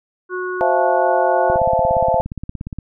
harmonic tone, 365.7 Hz, F#4, 20 cents flat, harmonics 1 / 3 / 4, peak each -23 / -29 / -27 dBFS, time 0.29-1.59 s, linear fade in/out 50 ms
sine chord, F major seventh, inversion second, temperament just, 523.8 / 654.8 / 698.5 / 873.1 Hz, C5 / E5 / F5 / A5, +2 / -12 / 0 / -14 cents, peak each -19 dBFS, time 0.61-2.21 s, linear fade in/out 0 ms
click train, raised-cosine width 5 ms, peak -15 dBFS, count 23, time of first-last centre 1.5-2.787 s, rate 17.1 Hz
effects none

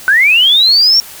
sine linear sweep, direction up, 1480 to 5588 Hz, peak -5 dBFS, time 0.08-1 s, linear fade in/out 0 ms, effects white hiss -32 dBFS RMS until 1.2 s

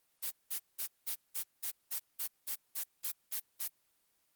blue noise bursts, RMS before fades -36 dBFS, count 13, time 0.22-3.683 s, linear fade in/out 20 ms, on 91 ms, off 190 ms, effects white hiss -75 dBFS RMS until 4.35 s + Opus 24 kbps

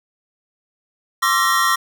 square tone cluster, 1061 / 1160 / 1348 / 1876 Hz, C6 / D6 / E6 / A#6, +24 / -22 / +38 / +11 cents, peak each -21 dBFS, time 1.22-1.76 s, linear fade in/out 10 ms, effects none

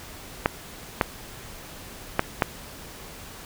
clicks, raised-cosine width 0.5 ms, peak -3 dBFS, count 4, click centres 0.459 / 1.012 / 2.194 / 2.422 s, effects pink hiss -42 dBFS RMS until 3.45 s

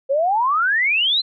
sine exponential sweep, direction up, 523.3 to 4186 Hz, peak -15 dBFS, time 0.09-1.22 s, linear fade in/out 20 ms, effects none

